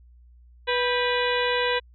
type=harmonic tone with a mistuned harmonic; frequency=491.2 Hz; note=B4; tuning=9 cents flat; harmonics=1 / 2 / 3 / 4 / 5 / 6 / 7 / 8; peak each=-25 / -28 / -30 / -31 / -32 / -33 / -33 / -34 dBFS; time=0.67-1.8 s; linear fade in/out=20 ms; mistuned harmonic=3; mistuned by=+120 cents; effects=added 60 Hz sine -49 dBFS peak until 1.94 s